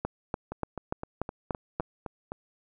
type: two click trains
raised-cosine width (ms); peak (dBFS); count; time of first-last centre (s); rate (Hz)
1; -21 / -15; 8 / 7; 0.52-2.319 / 0.05-1.799; 3.89 / 3.43
effects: none